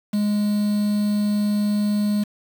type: tone with quantisation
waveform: triangle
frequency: 207.7 Hz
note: G#3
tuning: in tune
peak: -16 dBFS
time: 0.13-2.24 s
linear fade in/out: 10 ms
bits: 6
effects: none